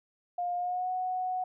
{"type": "tone with pitch glide", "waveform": "sine", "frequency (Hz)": [708, 738.1], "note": ["F5", "F#5"], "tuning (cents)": [23, -4], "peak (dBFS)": -29, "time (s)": [0.38, 1.44], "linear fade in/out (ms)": 5, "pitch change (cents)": 73, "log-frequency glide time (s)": [0.56, 0.9], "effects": []}